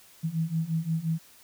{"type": "beating tone pair", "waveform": "sine", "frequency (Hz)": [159.1, 164.8], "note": ["D#3", "E3"], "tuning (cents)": [39, 0], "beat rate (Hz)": 5.7, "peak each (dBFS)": [-30, -28], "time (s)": [0.23, 1.19], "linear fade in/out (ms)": 20, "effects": ["white hiss -55 dBFS RMS until 1.43 s"]}